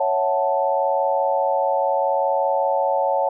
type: chord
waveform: sine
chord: F# minor seventh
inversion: second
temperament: equal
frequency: 554.4 / 659.3 / 740 / 880 Hz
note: C#5 / E5 / F#5 / A5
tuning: 0 / 0 / 0 / 0 cents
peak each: -21 / -26 / -24 / -22 dBFS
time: 0-3.29 s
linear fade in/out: 5 ms
effects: none